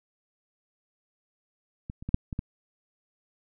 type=clicks; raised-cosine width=5 ms; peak=-23 / -29 / -20 / -6 / -21 / -17 dBFS; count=6; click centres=1.899 / 2.025 / 2.09 / 2.144 / 2.328 / 2.391 s; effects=none